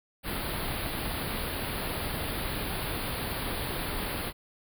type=band-stop noise; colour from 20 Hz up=pink; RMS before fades=-33 dBFS; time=0.23-4.33 s; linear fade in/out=50 ms; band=4700 to 9400 Hz; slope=96 dB/octave; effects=none